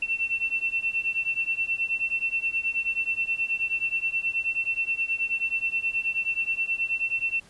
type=beating tone pair; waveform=sine; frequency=2691 / 2700.4 Hz; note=E7 / E7; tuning=+35 / +41 cents; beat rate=9.4 Hz; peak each=-28 / -27 dBFS; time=0.02-7.4 s; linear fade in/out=5 ms; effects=pink hiss -54 dBFS RMS until 7.49 s + resampled to 24000 Hz